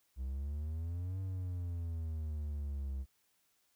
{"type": "exponential two-way sweep", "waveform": "triangle", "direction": "up then down", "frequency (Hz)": [63, 95.7, 65.9], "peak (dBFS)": -34, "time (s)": [0.16, 3.06], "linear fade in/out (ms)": 50, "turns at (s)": 1.2, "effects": ["white hiss -75 dBFS RMS until 3.75 s"]}